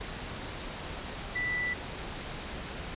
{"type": "tone in noise", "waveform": "sine", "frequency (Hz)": 1975.5, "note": "B6", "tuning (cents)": 0, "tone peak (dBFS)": -29, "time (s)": [1.35, 1.74], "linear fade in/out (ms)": 10, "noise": "pink", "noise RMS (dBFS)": -39, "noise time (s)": [0, 2.95], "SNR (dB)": 7, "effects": ["resampled to 8000 Hz"]}